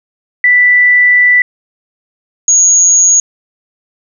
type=tone pair in turn; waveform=sine; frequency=1975.5 / 6661 Hz; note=B6 / G#8; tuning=0 / +4 cents; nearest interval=octave + major sixth; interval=2104 cents; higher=second; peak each=-4 dBFS; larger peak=neither; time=0.44-1.42 / 2.48-3.2 s; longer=first; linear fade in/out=2 ms; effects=none